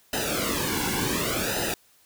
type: noise with flanger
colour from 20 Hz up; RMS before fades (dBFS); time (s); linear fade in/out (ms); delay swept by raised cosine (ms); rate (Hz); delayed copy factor
pink; -27; 0.13-1.74; 2; 0.89 to 1.63; 0.68; -0.85
effects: white hiss -60 dBFS RMS until 2.05 s